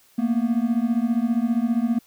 triangle beating tone pair, 226.3 / 241.3 Hz, A3 / B3, +49 / -40 cents, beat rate 15 Hz, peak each -20 dBFS, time 0.18-1.99 s, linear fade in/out 10 ms, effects white hiss -57 dBFS RMS until 2.06 s

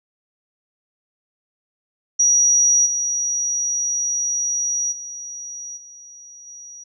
sine tone with level steps, 5780 Hz, F#8, 41 cents flat, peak -12 / -19 / -30 / -39 / -36 dBFS, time 2.19-6.84 s, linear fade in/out 10 ms, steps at 2.85 / 4.91 / 5.76 / 6.46 s, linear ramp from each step 20 ms, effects none

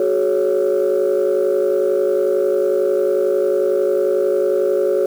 sine chord, F# suspended second, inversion none, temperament equal with one note detuned, 370 / 421.1 / 554.4 Hz, F#4 / G#4 / C#5, 0 / +24 / 0 cents, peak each -17 dBFS, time 0-5.06 s, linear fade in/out 2 ms, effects tanh soft clip ceiling -9 dBFS + 7-bit

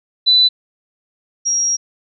sine tone pair in turn, 3990 / 5643 Hz, B7 / F8, +17 / +17 cents, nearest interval tritone, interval 600 cents, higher second, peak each -8 / -14 dBFS, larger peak first, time 0.26-0.49 / 1.45-1.77 s, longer second, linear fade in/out 20 ms, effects none

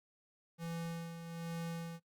square tone with tremolo, 167.2 Hz, E3, 25 cents sharp, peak -39 dBFS, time 0.58-2 s, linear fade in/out 50 ms, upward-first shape sine, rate 1.2 Hz, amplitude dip 55%, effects noise-tail reverb RT60 0.1 s tail -20 dB re dry + Opus 48 kbps

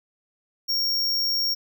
square tone, 5540 Hz, F8, 15 cents flat, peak -22 dBFS, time 0.68-1.55 s, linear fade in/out 20 ms, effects none

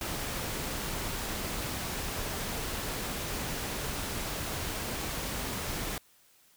pink noise, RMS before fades -35 dBFS, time 0.01-5.98 s, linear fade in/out 2 ms, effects white hiss -63 dBFS RMS until 6.56 s

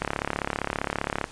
click train, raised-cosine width 0.5 ms, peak -10 dBFS, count 44, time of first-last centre 0.02-1.242 s, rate 35.2 Hz, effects pink hiss -46 dBFS RMS until 1.31 s + resampled to 22050 Hz

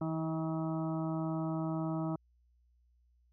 harmonic tone with a mistuned harmonic, 160 Hz, D#3, 49 cents sharp, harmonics 1 / 2 / 4 / 5 / 6 / 7 / 8, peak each -35 / -36 / -42 / -47 / -48 / -51 / -48 dBFS, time 0.01-2.16 s, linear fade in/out 5 ms, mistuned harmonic 1, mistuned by +19 cents, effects added 60 Hz sine -66 dBFS peak until 3.32 s

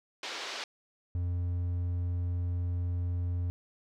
white band-pass noise, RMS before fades -39 dBFS, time 0.23-0.64 s, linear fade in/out 2 ms, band 330 to 4900 Hz, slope 24 dB/octave
triangle tone, 88 Hz, F2, 14 cents sharp, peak -27 dBFS, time 1.15-3.5 s, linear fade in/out 0 ms
effects none

